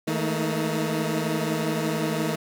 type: tone cluster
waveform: 20% pulse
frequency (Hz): 159.3 / 215.1 / 226.8 / 313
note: D#3 / A3 / A#3 / D#4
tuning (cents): +41 / -39 / -47 / +10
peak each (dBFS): -22 / -27 / -25 / -28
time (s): 0.07-2.36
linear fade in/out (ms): 10
effects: none